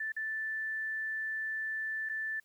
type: tone with dropouts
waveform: sine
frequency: 1760 Hz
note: A6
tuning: in tune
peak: -33 dBFS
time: 0-2.4 s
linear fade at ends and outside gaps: 5 ms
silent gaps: 0.121-0.164 / 2.09-2.095 s
effects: white hiss -72 dBFS RMS until 2.44 s